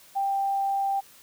sine tone, 788 Hz, G5, 9 cents sharp, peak -23 dBFS, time 0.15-1.01 s, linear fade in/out 20 ms, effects white hiss -53 dBFS RMS until 1.22 s

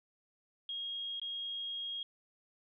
sine tone with dropouts, 3266 Hz, G#7, 30 cents flat, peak -37 dBFS, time 0.69-2.03 s, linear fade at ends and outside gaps 2 ms, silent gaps 1.198-1.216 s, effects none

